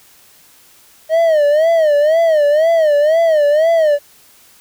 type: tone with vibrato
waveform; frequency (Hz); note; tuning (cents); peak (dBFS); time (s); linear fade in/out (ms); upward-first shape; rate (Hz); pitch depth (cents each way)
triangle; 622.3; D#5; 0; -7; 1.09-3.99; 50; sine; 2; 130
effects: white hiss -47 dBFS RMS until 4.6 s